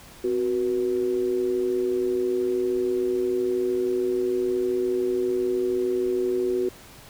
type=tone with amplitude modulation; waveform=sine; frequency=370 Hz; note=F#4; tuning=in tune; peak=-18 dBFS; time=0.24-6.69 s; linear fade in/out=5 ms; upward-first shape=sine; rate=113 Hz; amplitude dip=70%; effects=pink hiss -47 dBFS RMS until 7.09 s